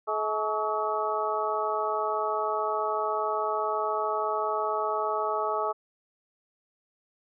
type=harmonic tone with a mistuned harmonic; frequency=213.8 Hz; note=A3; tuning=49 cents flat; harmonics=2 / 3 / 4 / 5 / 6; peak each=-32 / -32 / -32 / -32 / -32 dBFS; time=0.07-5.73 s; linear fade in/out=20 ms; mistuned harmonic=5; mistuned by=+91 cents; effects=none